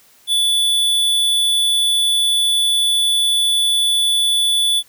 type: tone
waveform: square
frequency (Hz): 3462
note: A7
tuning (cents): -29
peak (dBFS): -14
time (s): 0.27-4.83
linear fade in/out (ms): 50
effects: white hiss -51 dBFS RMS until 4.88 s